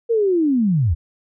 sine linear sweep, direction down, 474 to 68.6 Hz, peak -14 dBFS, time 0.09-0.95 s, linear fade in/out 20 ms, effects none

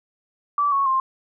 sine tone with pitch steps, 1157 / 1105.4 / 1056.1 Hz, D6 / C#6 / C6, -26 / -5 / +16 cents, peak -17 dBFS, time 0.58-1 s, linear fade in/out 2 ms, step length 140 ms, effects none

